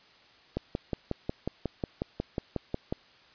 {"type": "click train", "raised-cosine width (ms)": 2, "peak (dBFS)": -16, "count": 14, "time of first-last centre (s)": [0.57, 2.925], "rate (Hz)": 5.52, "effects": ["white hiss -58 dBFS RMS until 3.34 s", "resampled to 11025 Hz"]}